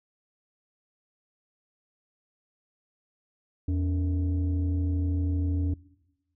sine tone pair together, 83.7 / 283.8 Hz, E2 / C#4, +27 / +41 cents, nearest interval octave + major sixth, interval 2114 cents, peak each -23 / -29 dBFS, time 3.68-5.74 s, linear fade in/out 5 ms, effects noise-tail reverb RT60 1.0 s tail -22 dB re dry + tanh soft clip ceiling -21 dBFS

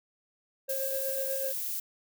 triangle tone with tremolo, 538 Hz, C5, 48 cents sharp, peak -29 dBFS, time 0.68-1.53 s, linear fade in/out 20 ms, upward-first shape sine, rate 8.1 Hz, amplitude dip 40%
violet noise, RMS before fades -34 dBFS, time 0.69-1.8 s, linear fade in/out 5 ms
effects none

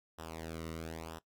sawtooth tone with flanger, 81.2 Hz, E2, 26 cents flat, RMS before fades -44 dBFS, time 0.18-1.19 s, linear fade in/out 10 ms, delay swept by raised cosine 0.45 to 1.22 ms, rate 1 Hz, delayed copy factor -0.8, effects noise-tail reverb RT60 0.1 s tail -19 dB re dry + Opus 48 kbps

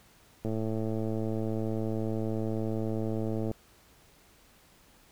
click train, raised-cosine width 2 ms, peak -20 dBFS, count 338, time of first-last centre 0.45-3.514 s, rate 110 Hz, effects pink hiss -60 dBFS RMS until 5.11 s

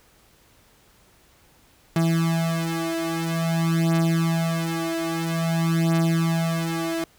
35% pulse beating tone pair, 164.81 / 165.31 Hz, E3 / E3, 0 / +5 cents, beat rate 0.5 Hz, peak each -22 dBFS, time 1.96-7.04 s, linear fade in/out 2 ms, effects pink hiss -57 dBFS RMS until 7.18 s

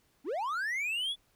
triangle linear sweep, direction up, 233.1 to 3500 Hz, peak -29 dBFS, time 0.24-1.16 s, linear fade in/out 50 ms, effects pink hiss -70 dBFS RMS until 1.35 s

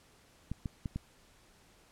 clicks, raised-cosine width 5 ms, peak -23 dBFS, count 4, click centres 0.516 / 0.658 / 0.858 / 0.96 s, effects pink hiss -63 dBFS RMS until 1.91 s + low-pass 11000 Hz 12 dB/octave

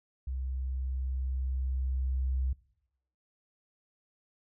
sine tone with level ramp, 65 Hz, C2, 11 cents flat, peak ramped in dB -32 to -27 dBFS, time 0.27-2.53 s, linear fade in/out 5 ms, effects noise-tail reverb RT60 0.8 s tail -22 dB re dry

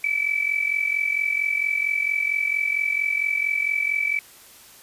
sine tone with amplitude modulation, 2306 Hz, D7, 32 cents flat, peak -17 dBFS, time 0.04-4.19 s, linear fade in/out 2 ms, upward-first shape sine, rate 44.4 Hz, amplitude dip 75%, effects white hiss -48 dBFS RMS until 4.82 s + resampled to 32000 Hz

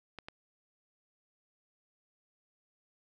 clicks, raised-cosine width 0.3 ms, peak -27 dBFS, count 2, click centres 0.187 / 0.285 s, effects none

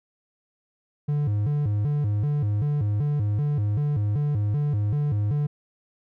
triangle tone with vibrato, 123.47 Hz, B2, in tune, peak -19 dBFS, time 1.08-5.47 s, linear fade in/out 10 ms, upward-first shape square, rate 2.6 Hz, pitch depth 300 cents each way, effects none

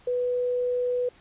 sine tone, 493.9 Hz, B4, in tune, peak -23 dBFS, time 0.07-1.09 s, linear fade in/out 5 ms, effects pink hiss -56 dBFS RMS until 1.2 s + resampled to 8000 Hz

